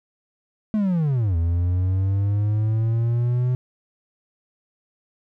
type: linear two-way sweep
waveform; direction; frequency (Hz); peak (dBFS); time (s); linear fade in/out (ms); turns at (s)
triangle; down then up; 219.7 to 82.41 to 126.6; -16; 0.74-3.55; 0; 1.36
effects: none